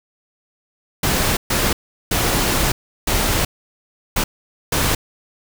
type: noise bursts at uneven times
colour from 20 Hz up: pink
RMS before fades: -18 dBFS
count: 6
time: 1.03-1.37 / 1.5-1.73 / 2.11-2.72 / 3.07-3.45 / 4.16-4.24 / 4.72-4.95 s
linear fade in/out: 5 ms
effects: none